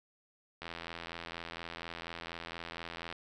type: click train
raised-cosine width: 0.3 ms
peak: -25 dBFS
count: 212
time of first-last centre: 0.62-3.126 s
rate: 84.2 Hz
effects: none